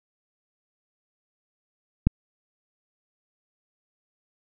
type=click; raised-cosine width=5 ms; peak=-5 dBFS; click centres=2.07 s; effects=none